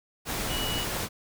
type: tone in noise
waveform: sine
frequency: 2928 Hz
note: F#7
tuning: 19 cents flat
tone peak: -32 dBFS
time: 0.48-0.86 s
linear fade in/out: 50 ms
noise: pink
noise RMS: -31 dBFS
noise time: 0.25-1.09 s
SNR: -4 dB
effects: none